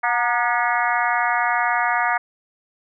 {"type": "harmonic tone with a mistuned harmonic", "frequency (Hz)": 241.6, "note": "B3", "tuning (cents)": -38, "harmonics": [3, 4, 5, 6, 7, 8, 9], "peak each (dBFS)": [-23, -24, -25, -26, -26, -27, -28], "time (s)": [0.03, 2.18], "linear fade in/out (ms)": 10, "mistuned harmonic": 4, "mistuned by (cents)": -56, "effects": []}